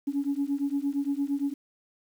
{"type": "beating tone pair", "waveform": "sine", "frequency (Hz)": [277, 285.7], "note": ["C#4", "D4"], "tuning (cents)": [-1, -48], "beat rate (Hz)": 8.7, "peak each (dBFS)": -28, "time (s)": [0.07, 1.54], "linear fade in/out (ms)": 10, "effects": ["tanh soft clip ceiling -19 dBFS", "9-bit"]}